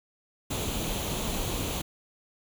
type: noise with comb filter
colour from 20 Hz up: pink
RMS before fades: -31 dBFS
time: 0.5-1.82 s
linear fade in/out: 10 ms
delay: 0.29 ms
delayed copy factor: +0.55
effects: none